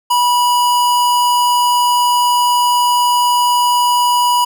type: tone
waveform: square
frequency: 976 Hz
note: B5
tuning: 21 cents flat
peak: -11 dBFS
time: 0.1-4.45 s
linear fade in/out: 10 ms
effects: none